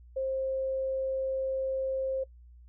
sine tone, 530 Hz, C5, 22 cents sharp, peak -28 dBFS, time 0.16-2.24 s, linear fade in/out 10 ms, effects noise-tail reverb RT60 0.1 s tail -21 dB re dry + added 60 Hz sine -50 dBFS peak until 2.68 s

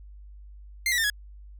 sawtooth tone with pitch steps, 2097 / 1945.3 / 1804.6 / 1674 Hz, C7 / B6 / A6 / G#6, +3 / -27 / +43 / +13 cents, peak -19 dBFS, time 0.86-1.1 s, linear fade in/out 2 ms, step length 60 ms, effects added 50 Hz sine -43 dBFS peak until 1.59 s

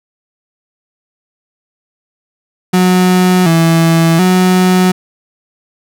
35% pulse tone with pitch steps, 182.7 / 164.9 / 183.7 Hz, F#3 / E3 / F#3, -22 / +1 / -12 cents, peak -5 dBFS, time 2.73-4.92 s, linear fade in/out 10 ms, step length 730 ms, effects none

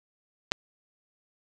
clicks, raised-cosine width 0.2 ms, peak -20 / -6 dBFS, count 2, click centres 0.514 / 0.519 s, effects none

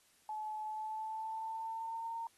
sine tone with pitch glide, 860 to 916.4 Hz, A5 to A#5, -40 to -30 cents, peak -38 dBFS, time 0.29-2.27 s, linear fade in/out 2 ms, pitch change +110 cents, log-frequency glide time 0.64-2.16 s, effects white hiss -69 dBFS RMS until 2.37 s + AAC 32 kbps

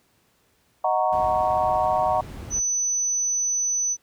sine chord, D# minor seventh, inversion none, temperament equal, 622.3 / 740 / 932.3 / 1108.7 Hz, D#5 / F#5 / A#5 / C#6, 0 / 0 / 0 / 0 cents, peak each -25 / -22 / -25 / -28 dBFS, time 0.84-2.21 s, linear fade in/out 5 ms
brown noise, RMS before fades -33 dBFS, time 1.12-2.6 s, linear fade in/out 10 ms
sine tone, 6000 Hz, F#8, 23 cents sharp, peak -21 dBFS, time 2.5-3.97 s, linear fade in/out 50 ms
effects pink hiss -64 dBFS RMS until 4.02 s + high-pass 60 Hz 12 dB/octave

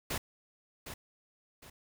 pink noise with echo, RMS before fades -35 dBFS, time 0.1-0.18 s, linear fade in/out 5 ms, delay 760 ms, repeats 2, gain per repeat -9 dB, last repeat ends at 1.7 s, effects none

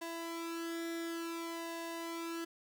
sawtooth tone with flanger, 333.5 Hz, E4, 20 cents sharp, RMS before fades -41 dBFS, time 0.01-2.45 s, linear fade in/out 10 ms, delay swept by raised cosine 1.9 to 2.46 ms, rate 0.56 Hz, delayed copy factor +0.75, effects none

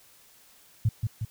sine tone with echo, 110 Hz, A2, in tune, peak -19 dBFS, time 0.85-0.89 s, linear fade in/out 5 ms, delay 180 ms, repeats 2, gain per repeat -4 dB, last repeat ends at 1.25 s, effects white hiss -57 dBFS RMS until 1.3 s

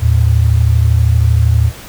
sine tone pair together, 78.91 / 111.6 Hz, D#2 / A2, +25 / +25 cents, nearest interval tritone, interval 600 cents, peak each -10 dBFS, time 0-1.72 s, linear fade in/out 50 ms, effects pink hiss -33 dBFS RMS until 1.88 s

